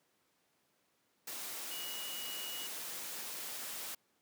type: tone in noise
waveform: sine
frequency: 2909 Hz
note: F#7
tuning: 30 cents flat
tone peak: -44 dBFS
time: 1.71-2.67 s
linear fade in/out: 5 ms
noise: white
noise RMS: -43 dBFS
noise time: 1.27-3.95 s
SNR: -4 dB
effects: pink hiss -75 dBFS RMS until 4.21 s + high-pass 200 Hz 12 dB/octave